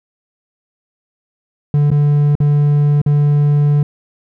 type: tone with dropouts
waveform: triangle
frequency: 146.1 Hz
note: D3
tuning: 9 cents flat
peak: -7 dBFS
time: 1.74-3.83 s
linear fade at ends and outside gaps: 2 ms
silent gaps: 1.904-1.915 / 2.353-2.402 / 3.016-3.062 s
effects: none